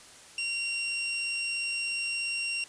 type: tone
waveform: sawtooth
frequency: 2757 Hz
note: F7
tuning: 23 cents flat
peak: -26 dBFS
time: 0.38-2.64 s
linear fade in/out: 2 ms
effects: white hiss -51 dBFS RMS until 2.68 s + resampled to 22050 Hz